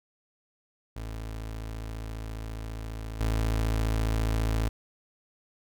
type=tone with level steps; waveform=30% pulse; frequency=54.7 Hz; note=A1; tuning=9 cents flat; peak=-32 / -22 dBFS; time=0.96-4.69 s; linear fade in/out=5 ms; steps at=3.2 s; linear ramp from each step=10 ms; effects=none